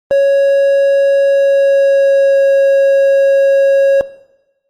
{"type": "tone with pitch glide", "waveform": "triangle", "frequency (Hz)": [554.4, 549.3], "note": ["C#5", "C#5"], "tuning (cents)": [0, -16], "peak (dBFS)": -5, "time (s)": [0.11, 4.01], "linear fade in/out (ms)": 0, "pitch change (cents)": -16, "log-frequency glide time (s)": [1.27, 2.39], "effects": ["noise-tail reverb RT60 1.0 s tail -17 dB re dry", "Opus 32 kbps"]}